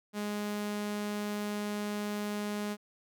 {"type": "tone", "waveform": "sawtooth", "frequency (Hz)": 207.6, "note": "G#3", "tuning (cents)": 0, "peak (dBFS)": -29, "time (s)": [0.13, 2.77], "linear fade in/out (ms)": 50, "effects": []}